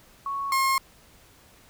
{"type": "tone pair in turn", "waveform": ["sine", "35% pulse"], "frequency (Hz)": [1108.7, 1072.8], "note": ["C#6", "C6"], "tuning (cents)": [0, 43], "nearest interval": "minor second", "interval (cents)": 57, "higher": "first", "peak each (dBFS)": [-27, -19], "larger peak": "second", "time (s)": [[0.26, 0.52], [0.52, 0.78]], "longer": "neither", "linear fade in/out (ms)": 2, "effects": ["pink hiss -55 dBFS RMS until 1.69 s"]}